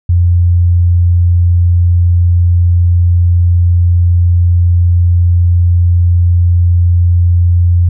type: tone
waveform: sine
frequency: 87.31 Hz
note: F2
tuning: in tune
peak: -5 dBFS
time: 0.09-7.89 s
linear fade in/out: 5 ms
effects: none